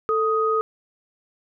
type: tone pair together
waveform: sine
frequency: 442 / 1250.2 Hz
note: A4 / D#6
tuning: +8 / +8 cents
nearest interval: octave + tritone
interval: 1800 cents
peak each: -21 / -21 dBFS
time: 0.09-0.61 s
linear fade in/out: 0 ms
effects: none